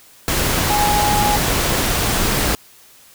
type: tone in noise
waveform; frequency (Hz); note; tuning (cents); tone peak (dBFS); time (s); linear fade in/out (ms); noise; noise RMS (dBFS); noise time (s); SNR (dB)
sine; 830.6; G#5; 0; -16; 0.7-1.36; 0; pink; -18; 0.28-2.55; -1
effects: white hiss -47 dBFS RMS until 3.14 s